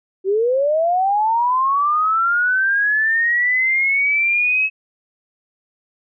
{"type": "linear sweep", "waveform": "sine", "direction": "up", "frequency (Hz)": [370, 2583], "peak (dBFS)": -14, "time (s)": [0.24, 4.7], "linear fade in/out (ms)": 50, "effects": []}